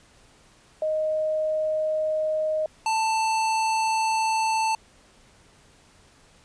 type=tone pair in turn; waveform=sine / square; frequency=622.3 / 885.7 Hz; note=D#5 / A5; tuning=0 / +11 cents; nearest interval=tritone; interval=611 cents; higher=second; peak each=-22 dBFS; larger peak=neither; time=0.82-2.66 / 2.86-4.75 s; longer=second; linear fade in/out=2 ms; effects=pink hiss -56 dBFS RMS until 6.44 s + resampled to 22050 Hz